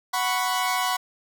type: chord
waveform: sawtooth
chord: F# suspended fourth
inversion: none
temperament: equal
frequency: 740 / 987.8 / 1108.7 Hz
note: F#5 / B5 / C#6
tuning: 0 / 0 / 0 cents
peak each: -23 / -23 / -24 dBFS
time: 0.13-0.97 s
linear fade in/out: 10 ms
effects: none